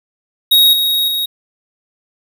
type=tone with level steps; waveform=square; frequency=3775 Hz; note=A#7; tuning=21 cents sharp; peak=-7 / -13 / -16 dBFS; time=0.51-1.26 s; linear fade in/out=10 ms; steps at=0.73 / 1.08 s; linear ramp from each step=2 ms; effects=none